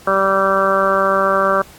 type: harmonic tone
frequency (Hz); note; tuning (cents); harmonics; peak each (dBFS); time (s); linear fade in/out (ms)
193.9; G3; -19; 1 / 2 / 3 / 4 / 5 / 6 / 7 / 8; -26 / -22 / -17 / -28 / -25 / -17 / -20 / -23; 0.07-1.62; 5
effects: pink hiss -43 dBFS RMS until 1.78 s + AAC 64 kbps